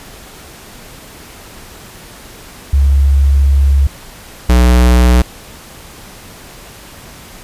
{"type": "tone pair in turn", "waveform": ["sine", "square"], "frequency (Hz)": [69.3, 61.22], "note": ["C#2", "B1"], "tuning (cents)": [0, -15], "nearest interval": "major second", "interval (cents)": 215, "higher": "first", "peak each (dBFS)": -6, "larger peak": "neither", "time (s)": [[2.73, 3.87], [4.49, 5.22]], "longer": "first", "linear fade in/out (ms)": 5, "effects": ["pink hiss -35 dBFS RMS until 7.43 s", "resampled to 32000 Hz"]}